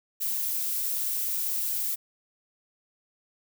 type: noise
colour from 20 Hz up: violet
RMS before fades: -29 dBFS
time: 0.2-1.96 s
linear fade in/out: 20 ms
effects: none